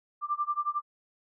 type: tone with tremolo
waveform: sine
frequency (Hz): 1184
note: D6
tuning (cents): +14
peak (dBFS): -24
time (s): 0.21-0.82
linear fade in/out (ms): 50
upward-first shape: sine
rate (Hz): 11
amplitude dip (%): 95
effects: none